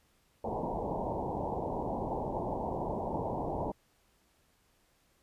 white low-pass noise, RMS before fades -35 dBFS, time 0.44-3.72 s, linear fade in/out 5 ms, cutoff 960 Hz, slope 96 dB/octave, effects pink hiss -70 dBFS RMS until 5.22 s + resampled to 32000 Hz

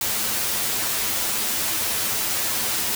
white noise with comb filter, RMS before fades -24 dBFS, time 0.01-2.95 s, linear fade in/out 2 ms, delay 9.2 ms, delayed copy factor +0.7, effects none

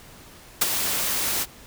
white noise with ADSR envelope, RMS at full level -17 dBFS, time 0.61-1.46 s, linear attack 9 ms, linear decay 22 ms, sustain -8 dB, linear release 40 ms, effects pink hiss -47 dBFS RMS until 1.66 s

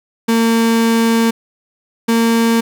35% pulse tone pair in turn, 228.2 / 229.3 Hz, A#3 / A#3, -37 / -28 cents, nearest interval unison, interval 9 cents, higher second, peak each -9 dBFS, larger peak neither, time 0.28-1.31 / 2.08-2.61 s, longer first, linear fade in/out 10 ms, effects none

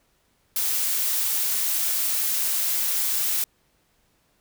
blue noise, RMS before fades -24 dBFS, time 0.56-3.44 s, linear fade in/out 2 ms, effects pink hiss -66 dBFS RMS until 4.4 s

